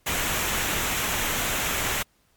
pink noise with comb filter, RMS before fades -26 dBFS, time 0.06-2.03 s, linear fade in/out 10 ms, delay 0.21 ms, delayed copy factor -0.5, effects pink hiss -65 dBFS RMS until 2.36 s + MP3 96 kbps

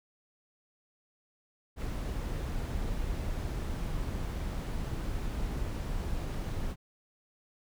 brown noise, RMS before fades -34 dBFS, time 1.76-6.76 s, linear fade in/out 50 ms, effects none

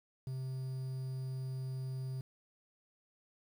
triangle tone with quantisation, 130.81 Hz, C3, in tune, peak -35 dBFS, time 0.27-2.21 s, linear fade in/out 2 ms, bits 10, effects none

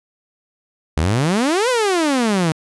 sawtooth exponential two-way sweep, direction up then down, 70.7 to 523.3 to 153.3 Hz, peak -11 dBFS, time 0.97-2.52 s, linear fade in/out 0 ms, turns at 1.69 s, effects resampled to 24000 Hz

